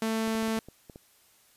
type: tone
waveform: sawtooth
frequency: 222.5 Hz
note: A3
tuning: 20 cents sharp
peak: -23 dBFS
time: 0.02-0.59 s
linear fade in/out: 2 ms
type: clicks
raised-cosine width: 2 ms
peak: -31 dBFS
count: 8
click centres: 0.276 / 0.352 / 0.427 / 0.481 / 0.575 / 0.686 / 0.898 / 0.959 s
effects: white hiss -62 dBFS RMS until 1.56 s + resampled to 32000 Hz